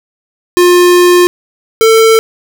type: tone pair in turn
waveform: square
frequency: 354.9 / 447.1 Hz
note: F4 / A4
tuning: +28 / +28 cents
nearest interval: major third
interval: 400 cents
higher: second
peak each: -4 dBFS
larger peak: neither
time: 0.57-1.27 / 1.81-2.19 s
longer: first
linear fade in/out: 0 ms
effects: none